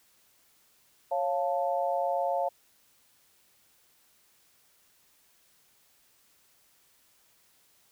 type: chord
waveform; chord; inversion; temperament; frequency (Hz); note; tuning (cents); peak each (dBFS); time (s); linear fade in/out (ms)
sine; Db augmented; none; equal with one note detuned; 550.5 / 698.5 / 880; Db5 / F5 / A5; -12 / 0 / 0; -30 / -29 / -33; 1.11-2.49; 10
effects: white hiss -65 dBFS RMS until 7.91 s